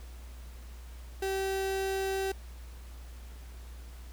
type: tone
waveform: 35% pulse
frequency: 385.9 Hz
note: G4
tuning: 27 cents flat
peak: -28 dBFS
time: 1.22-2.32 s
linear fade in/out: 5 ms
effects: added 60 Hz sine -43 dBFS peak until 4.12 s + pink hiss -56 dBFS RMS until 4.12 s